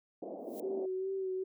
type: band-pass noise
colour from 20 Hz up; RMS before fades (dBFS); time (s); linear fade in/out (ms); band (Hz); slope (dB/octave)
white; -43; 0.22-0.86; 5; 220 to 670; 48
type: noise with exponential growth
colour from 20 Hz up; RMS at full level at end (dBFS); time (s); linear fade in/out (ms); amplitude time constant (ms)
violet; -47; 0.38-0.6; 2; 46
type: tone with vibrato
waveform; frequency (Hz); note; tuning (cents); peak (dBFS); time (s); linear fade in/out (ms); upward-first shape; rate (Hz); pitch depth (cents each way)
sine; 380; F#4; +46; -33; 0.63-1.44; 10; sine; 2.5; 32
effects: none